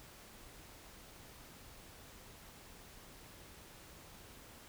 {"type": "silence", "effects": ["pink hiss -56 dBFS RMS until 4.68 s"]}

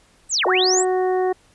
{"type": "linear two-way sweep", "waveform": "sine", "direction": "down then up", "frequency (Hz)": [8372, 395.2, 8372], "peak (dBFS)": -17, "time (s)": [0.29, 0.85], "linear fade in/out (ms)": 50, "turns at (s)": 0.46}
{"type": "harmonic tone", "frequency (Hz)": 370, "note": "F#4", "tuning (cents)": 0, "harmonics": [1, 2, 3, 4, 5], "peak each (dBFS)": [-18, -23, -34, -41, -35], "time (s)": [0.46, 1.33], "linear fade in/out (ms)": 10}
{"effects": ["pink hiss -56 dBFS RMS until 1.54 s", "resampled to 24000 Hz"]}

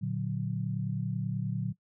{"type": "chord", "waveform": "sine", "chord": "Bb augmented", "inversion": "none", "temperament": "equal", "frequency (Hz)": [116.54, 146.83, 185], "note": ["Bb2", "D3", "F#3"], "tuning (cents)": [0, 0, 0], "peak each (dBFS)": -34, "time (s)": [0.01, 1.73], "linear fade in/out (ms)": 20, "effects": ["noise-tail reverb RT60 0.1 s tail -19 dB re dry"]}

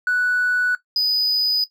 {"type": "tone pair in turn", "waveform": "triangle", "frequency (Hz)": [1480, 4978], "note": ["F#6", "D#8"], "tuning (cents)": [0, 0], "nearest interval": "octave + major sixth", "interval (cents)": 2100, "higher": "second", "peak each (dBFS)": -13, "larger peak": "neither", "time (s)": [[0.07, 0.75], [0.96, 1.64]], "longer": "neither", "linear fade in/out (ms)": 2, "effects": ["noise-tail reverb RT60 0.1 s tail -17 dB re dry", "tanh soft clip ceiling -13 dBFS"]}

